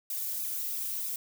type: noise with flanger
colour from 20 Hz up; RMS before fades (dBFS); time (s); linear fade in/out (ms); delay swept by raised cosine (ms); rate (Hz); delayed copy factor
violet; -34; 0.1-1.16; 2; 0.78 to 2.68; 3.1; +0.85
effects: none